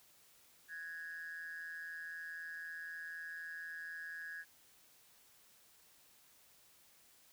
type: tone with amplitude modulation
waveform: sine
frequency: 1661.2 Hz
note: G#6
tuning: in tune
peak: -39 dBFS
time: 0.68-4.45 s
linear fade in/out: 50 ms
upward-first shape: sine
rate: 164 Hz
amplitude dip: 80%
effects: tanh soft clip ceiling -38 dBFS + white hiss -66 dBFS RMS until 7.32 s